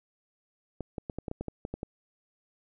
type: clicks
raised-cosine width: 2 ms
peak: -21 dBFS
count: 11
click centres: 0.807 / 0.982 / 1.098 / 1.186 / 1.282 / 1.314 / 1.41 / 1.483 / 1.651 / 1.74 / 1.831 s
effects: none